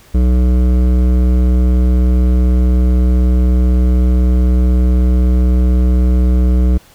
triangle tone with hard clipping, 62 Hz, B1, 7 cents sharp, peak -10 dBFS, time 0.14-6.78 s, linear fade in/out 10 ms, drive 17 dB, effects pink hiss -45 dBFS RMS until 6.94 s

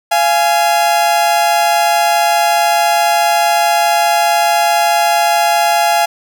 40% pulse tone pair together, 690 / 834.7 Hz, F5 / G#5, -21 / +9 cents, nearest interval minor third, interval 330 cents, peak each -12 dBFS, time 0.11-6.06 s, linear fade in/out 10 ms, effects none

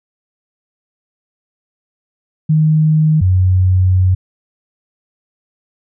sine tone pair in turn, 155.56 / 92.5 Hz, D#3 / F#2, 0 / 0 cents, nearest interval major sixth, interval 900 cents, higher first, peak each -8 dBFS, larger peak neither, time 2.49-3.21 / 3.21-4.15 s, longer second, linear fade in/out 10 ms, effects none

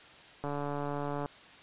click train, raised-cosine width 1 ms, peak -22 dBFS, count 119, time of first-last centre 0.44-1.259 s, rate 144 Hz, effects white hiss -53 dBFS RMS until 1.62 s + resampled to 8000 Hz

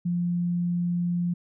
sine tone, 174.61 Hz, F3, in tune, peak -23 dBFS, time 0.05-1.34 s, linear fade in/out 10 ms, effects none

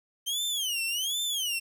sawtooth tone with vibrato, 3100 Hz, G7, 20 cents flat, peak -25 dBFS, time 0.26-1.6 s, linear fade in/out 20 ms, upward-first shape sine, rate 1.3 Hz, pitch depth 240 cents each way, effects 10-bit

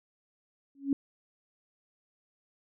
sine tone with exponential growth, 277.2 Hz, C#4, in tune, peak -20 dBFS, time 0.75-0.93 s, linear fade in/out 2 ms, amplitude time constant 37 ms, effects none

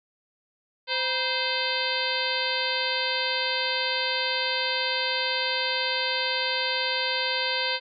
harmonic tone with a mistuned harmonic, 518 Hz, C5, 17 cents flat, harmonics 1 / 2 / 3 / 4 / 5 / 6 / 7 / 8 / 9, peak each -33 / -33 / -33 / -33 / -33 / -33 / -33 / -33 / -33 dBFS, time 0.87-7.8 s, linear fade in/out 50 ms, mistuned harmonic 2, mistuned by -130 cents, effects none

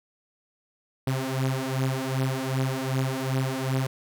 sawtooth beating tone pair, 130.81 / 133.41 Hz, C3 / C3, 0 / +34 cents, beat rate 2.6 Hz, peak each -24 dBFS, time 1.07-3.87 s, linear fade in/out 5 ms, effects none

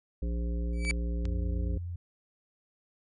harmonic tone, 58.3 Hz, A#1, 1 cent sharp, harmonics 1 / 3 / 5 / 7 / 9, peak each -29 / -39 / -43 / -46 / -48 dBFS, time 0.22-1.78 s, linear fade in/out 5 ms
40% pulse tone with exponential growth, 2300 Hz, D7, 37 cents flat, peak -24 dBFS, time 0.73-0.91 s, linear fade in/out 0 ms, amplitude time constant 38 ms
clicks, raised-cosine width 0.2 ms, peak -27 dBFS, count 3, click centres 0.85 / 0.9 / 1.254 s
sine tone with vibrato, 87.2 Hz, F2, 2 cents flat, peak -34 dBFS, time 1.24-1.96 s, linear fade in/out 5 ms, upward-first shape square, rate 9.6 Hz, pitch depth 9 cents each way
effects resampled to 24000 Hz

